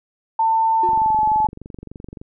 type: tone with pitch glide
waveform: sine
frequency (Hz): 895 to 861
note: A5 to A5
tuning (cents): +29 to -38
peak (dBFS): -14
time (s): 0.39-1.47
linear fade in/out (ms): 5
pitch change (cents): -67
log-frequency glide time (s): 0.87-1.2
type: tone with exponential decay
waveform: triangle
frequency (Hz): 360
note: F#4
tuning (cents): -47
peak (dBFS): -20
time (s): 0.83-1.09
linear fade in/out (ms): 5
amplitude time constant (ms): 56
type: click train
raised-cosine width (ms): 3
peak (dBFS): -22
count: 32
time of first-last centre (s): 0.89-2.215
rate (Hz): 23.4
effects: none